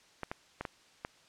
clicks, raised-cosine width 0.5 ms, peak -21 dBFS, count 5, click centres 0.233 / 0.315 / 0.61 / 0.652 / 1.049 s, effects white hiss -62 dBFS RMS until 1.28 s + low-pass 6000 Hz 12 dB/octave

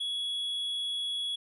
triangle tone, 3361 Hz, G#7, 20 cents sharp, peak -29 dBFS, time 0-1.36 s, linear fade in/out 10 ms, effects resampled to 32000 Hz

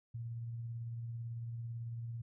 sine tone with tremolo, 116.54 Hz, A#2, in tune, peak -38 dBFS, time 0.14-2.22 s, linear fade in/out 10 ms, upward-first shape triangle, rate 18 Hz, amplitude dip 30%, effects none

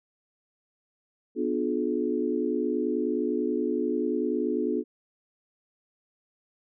sine chord, B diminished seventh, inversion none, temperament just, 246.9 / 296.3 / 355.6 / 426.7 Hz, B3 / D4 / F4 / Ab4, 0 / +15 / +31 / +47 cents, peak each -30 dBFS, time 1.35-4.84 s, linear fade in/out 50 ms, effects none

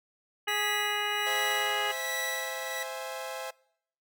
harmonic tone, 415.3 Hz, G#4, in tune, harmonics 1 / 2 / 3 / 4 / 5 / 6 / 7, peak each -39 / -35 / -37 / -35 / -39 / -40 / -34 dBFS, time 0.47-1.92 s, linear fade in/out 10 ms
sawtooth tone with tremolo, 1957 Hz, B6, 16 cents flat, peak -27 dBFS, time 0.48-2.83 s, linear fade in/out 2 ms, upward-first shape sine, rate 1.3 Hz, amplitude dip 60%
sawtooth chord, C augmented, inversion none, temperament equal, 523.3 / 659.3 / 830.6 Hz, C5 / E5 / G#5, 0 / 0 / 0 cents, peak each -35 / -36 / -37 dBFS, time 1.26-3.51 s, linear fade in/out 10 ms
effects noise-tail reverb RT60 0.7 s tail -24 dB re dry

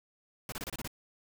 pink noise bursts, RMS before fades -39 dBFS, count 7, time 0.49-0.876 s, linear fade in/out 2 ms, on 32 ms, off 27 ms, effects none

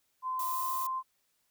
sine tone with pitch glide, 1030 to 1042.6 Hz, C6 to C6, -28 to -6 cents, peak -31 dBFS, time 0.22-1.03 s, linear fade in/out 50 ms, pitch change +22 cents, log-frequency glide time 0.48-0.71 s
violet noise, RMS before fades -39 dBFS, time 0.39-0.87 s, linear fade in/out 5 ms
effects white hiss -75 dBFS RMS until 1.5 s

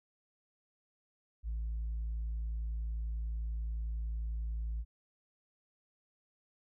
sine tone, 55.6 Hz, A1, 19 cents sharp, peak -32 dBFS, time 1.43-4.85 s, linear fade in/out 50 ms, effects tanh soft clip ceiling -32 dBFS

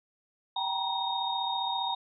sine tone cluster, 777 / 920 / 955 / 3714 Hz, G5 / A#5 / A#5 / A#7, -16 / -23 / +42 / -7 cents, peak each -34 / -37 / -33 / -33 dBFS, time 0.56-1.95 s, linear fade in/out 5 ms, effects none

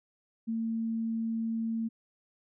sine tone, 226.1 Hz, A3, 47 cents sharp, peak -29 dBFS, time 0.47-1.89 s, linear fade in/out 20 ms, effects none

